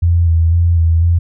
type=tone with vibrato; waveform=sine; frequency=83.9 Hz; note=E2; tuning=31 cents sharp; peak=-8 dBFS; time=0.02-1.19 s; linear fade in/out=10 ms; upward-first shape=square; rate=2 Hz; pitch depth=30 cents each way; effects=none